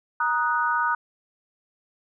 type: chord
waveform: sine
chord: D# minor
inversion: second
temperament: equal with one note detuned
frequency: 941.5 / 1244.5 / 1480 Hz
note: A#5 / D#6 / F#6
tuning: +17 / 0 / 0 cents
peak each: -25 dBFS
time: 0.2-0.95 s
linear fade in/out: 5 ms
effects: none